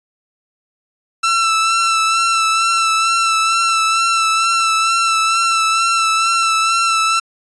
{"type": "tone with vibrato", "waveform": "sawtooth", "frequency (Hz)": 1334, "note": "E6", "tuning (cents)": 20, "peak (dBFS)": -9, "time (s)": [1.23, 7.2], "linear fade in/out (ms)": 10, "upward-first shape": "sine", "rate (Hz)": 2.2, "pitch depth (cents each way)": 26, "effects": ["resampled to 22050 Hz"]}